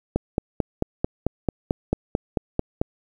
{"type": "click train", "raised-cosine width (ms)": 2, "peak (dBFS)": -7, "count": 13, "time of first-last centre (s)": [0.16, 2.815], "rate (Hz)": 4.52, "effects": ["8-bit"]}